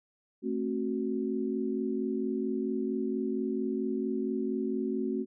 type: chord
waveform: sine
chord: F# diminished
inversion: first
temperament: just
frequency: 222 / 266.4 / 370 Hz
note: A3 / C4 / F#4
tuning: +16 / +31 / 0 cents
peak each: -33 dBFS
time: 0.42-5.26 s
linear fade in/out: 50 ms
effects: none